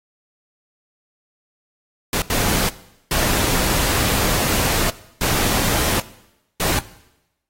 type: noise bursts at uneven times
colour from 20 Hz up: pink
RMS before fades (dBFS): -20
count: 5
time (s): 2.13-2.22 / 2.3-2.69 / 3.11-4.9 / 5.21-6 / 6.6-6.79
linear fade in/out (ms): 2
effects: noise-tail reverb RT60 0.9 s tail -18 dB re dry + AAC 48 kbps